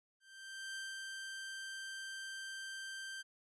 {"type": "tone with ADSR envelope", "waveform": "sawtooth", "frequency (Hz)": 1568, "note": "G6", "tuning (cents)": 0, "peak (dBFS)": -38, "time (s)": [0.2, 3.23], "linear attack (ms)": 560, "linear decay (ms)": 190, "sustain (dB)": -2, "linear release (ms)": 23, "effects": ["resampled to 24000 Hz"]}